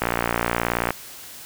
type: click train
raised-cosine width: 0.5 ms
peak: -5 dBFS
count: 53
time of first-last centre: 0.02-0.906 s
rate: 58.7 Hz
effects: white hiss -40 dBFS RMS until 1.45 s